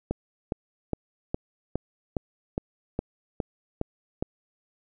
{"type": "click train", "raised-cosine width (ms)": 2, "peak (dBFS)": -13, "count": 11, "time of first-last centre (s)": [0.11, 4.225], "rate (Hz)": 2.43, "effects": []}